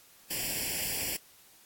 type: noise with comb filter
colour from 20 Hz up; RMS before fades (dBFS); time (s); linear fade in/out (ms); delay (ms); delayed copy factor
white; -33; 0.3-1.17; 10; 0.39; +0.9
effects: white hiss -58 dBFS RMS until 1.65 s + AAC 64 kbps